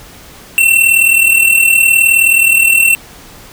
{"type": "tone with amplitude modulation", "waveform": "square", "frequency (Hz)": 2704, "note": "E7", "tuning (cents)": 43, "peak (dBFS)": -4, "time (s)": [0.58, 2.95], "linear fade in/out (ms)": 0, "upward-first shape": "sine", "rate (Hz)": 39.2, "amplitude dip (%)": 60, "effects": ["pink hiss -36 dBFS RMS until 3.52 s"]}